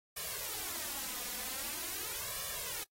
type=noise with flanger; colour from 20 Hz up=white; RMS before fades=-40 dBFS; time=0.16-2.84 s; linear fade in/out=10 ms; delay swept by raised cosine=1.7 to 4.1 ms; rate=0.44 Hz; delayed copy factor=+0.9; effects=noise-tail reverb RT60 0.1 s tail -24 dB re dry + AAC 48 kbps